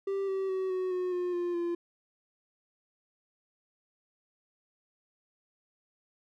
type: tone with pitch steps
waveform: triangle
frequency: 392 / 384.8 / 377.8 / 370.9 / 364.1 / 357.4 / 350.8 / 344.4 Hz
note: G4 / G4 / F#4 / F#4 / F#4 / F4 / F4 / F4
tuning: 0 / -32 / +36 / +4 / -28 / +40 / +8 / -24 cents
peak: -27 dBFS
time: 0.07-1.75 s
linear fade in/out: 5 ms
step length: 210 ms
effects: none